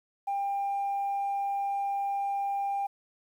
sine tone, 797 Hz, G5, 28 cents sharp, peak -26 dBFS, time 0.27-2.87 s, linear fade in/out 10 ms, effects tanh soft clip ceiling -25 dBFS + 10-bit

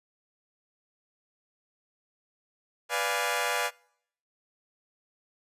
15% pulse chord, B diminished seventh, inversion none, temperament equal, 493.9 / 587.3 / 698.5 / 830.6 Hz, B4 / D5 / F5 / Ab5, 0 / 0 / 0 / 0 cents, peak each -26 dBFS, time 2.89-3.71 s, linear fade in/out 50 ms, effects noise-tail reverb RT60 0.7 s tail -25 dB re dry + resampled to 32000 Hz

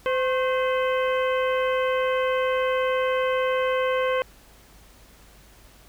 harmonic tone with a mistuned harmonic, 514 Hz, C5, 31 cents flat, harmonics 1 / 2 / 3 / 4 / 5 / 6, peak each -22 / -28 / -32 / -34 / -36 / -38 dBFS, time 0.06-4.22 s, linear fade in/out 0 ms, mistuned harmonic 2, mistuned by +75 cents, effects added 50 Hz sine -53 dBFS peak until 5.88 s + pink hiss -53 dBFS RMS until 5.88 s

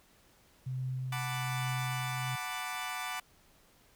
sine tone with tremolo, 129.2 Hz, C3, 21 cents flat, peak -32 dBFS, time 0.66-2.36 s, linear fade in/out 10 ms, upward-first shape triangle, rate 1.2 Hz, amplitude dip 40%
20% pulse chord, B minor seventh, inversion second, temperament equal, 740 / 880 / 987.8 / 1174.7 Hz, F#5 / A5 / B5 / D6, 0 / 0 / 0 / 0 cents, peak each -36 / -39 / -38 / -35 dBFS, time 1.12-3.2 s, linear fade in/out 5 ms
effects pink hiss -64 dBFS RMS until 3.95 s

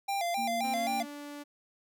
square tone with vibrato, 740 Hz, F#5, in tune, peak -30 dBFS, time 0.08-1.03 s, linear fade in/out 10 ms, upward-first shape square, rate 3.8 Hz, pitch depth 120 cents each way
sine tone, 233.3 Hz, A#3, 2 cents sharp, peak -37 dBFS, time 0.37-1.06 s, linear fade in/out 20 ms
sawtooth tone with pitch glide, 261.6 to 290.3 Hz, C4 to D4, 0 to -20 cents, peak -37 dBFS, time 0.63-1.44 s, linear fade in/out 20 ms, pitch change +180 cents, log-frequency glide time 0.73-0.93 s
effects none

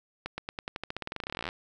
accelerating click train, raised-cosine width 0.3 ms, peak -18 dBFS, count 28, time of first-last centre 0.26-1.489 s, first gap 120 ms, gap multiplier 0.91, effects none

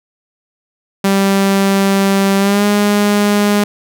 sawtooth tone with pitch glide, 196 to 205.7 Hz, G3 to G#3, 0 to -16 cents, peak -6 dBFS, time 1.04-3.64 s, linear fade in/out 5 ms, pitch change +84 cents, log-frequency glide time 2.38-2.65 s, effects none

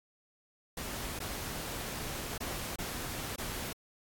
pink noise with dropouts, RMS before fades -39 dBFS, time 0.77-3.73 s, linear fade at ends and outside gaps 5 ms, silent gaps 1.191-1.201 / 2.38-2.404 / 2.76-2.785 / 3.361-3.381 s, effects AAC 64 kbps

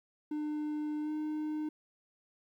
triangle tone with pitch glide, 301.1 to 305.8 Hz, D4 to D#4, +43 to -30 cents, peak -31 dBFS, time 0.31-1.69 s, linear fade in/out 5 ms, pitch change +27 cents, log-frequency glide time 1.01-1.11 s, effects 12-bit

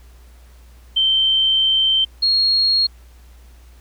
sine tone pair in turn, 3115 / 4284 Hz, G7 / C8, -12 / +40 cents, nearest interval tritone, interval 552 cents, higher second, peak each -13 dBFS, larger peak neither, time 0.96-2.05 / 2.22-2.87 s, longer first, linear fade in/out 10 ms, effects added 60 Hz sine -42 dBFS peak until 3.8 s + pink hiss -54 dBFS RMS until 3.8 s

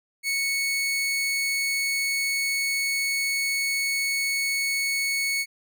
sawtooth tone, 2212 Hz, C#7, 4 cents flat, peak -20 dBFS, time 0.23-5.46 s, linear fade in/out 50 ms, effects none

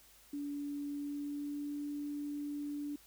sine tone with pitch glide, 287.6 to 291.1 Hz, D4 to D4, -36 to -15 cents, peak -37 dBFS, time 0.33-2.96 s, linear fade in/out 5 ms, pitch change +21 cents, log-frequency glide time 0.85-1.86 s, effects added 50 Hz sine -70 dBFS peak until 3.06 s + white hiss -62 dBFS RMS until 3.06 s

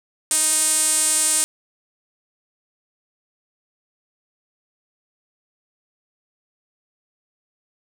sawtooth tone with band-pass filter, 311.1 Hz, D#4, in tune, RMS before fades -19 dBFS, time 0.31-1.44 s, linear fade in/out 0 ms, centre 8700 Hz, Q 5, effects none

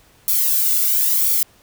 violet noise with flanger, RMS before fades -17 dBFS, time 0.28-1.43 s, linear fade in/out 2 ms, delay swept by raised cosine 0.88 to 1.44 ms, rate 1 Hz, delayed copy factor +0.6, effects pink hiss -53 dBFS RMS until 1.62 s

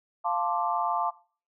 sine chord, D minor seventh, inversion first, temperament equal, 698.5 / 880 / 1046.5 / 1174.7 Hz, F5 / A5 / C6 / D6, 0 / 0 / 0 / 0 cents, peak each -30 / -29 / -32 / -31 dBFS, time 0.24-1.11 s, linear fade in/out 20 ms, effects noise-tail reverb RT60 0.4 s tail -19 dB re dry

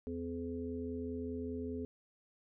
harmonic tone, 85 Hz, F2, 46 cents flat, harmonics 1 / 3 / 5 / 6, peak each -45 / -40 / -42 / -54 dBFS, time 0.07-1.85 s, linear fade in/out 0 ms, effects none

